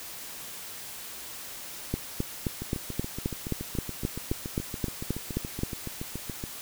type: two click trains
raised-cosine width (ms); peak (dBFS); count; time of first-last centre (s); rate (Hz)
3; -21 / -14; 28 / 15; 2.62-6.439 / 1.94-5.634; 7.07 / 3.79
effects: white hiss -41 dBFS RMS until 6.61 s